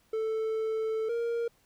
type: tone pair in turn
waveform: triangle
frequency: 441.1 / 467.3 Hz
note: A4 / A#4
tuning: +4 / +4 cents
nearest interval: minor second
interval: 100 cents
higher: second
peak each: -26 dBFS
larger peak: neither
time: 0.13-1.09 / 1.09-1.48 s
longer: first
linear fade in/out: 5 ms
effects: pink hiss -67 dBFS RMS until 1.65 s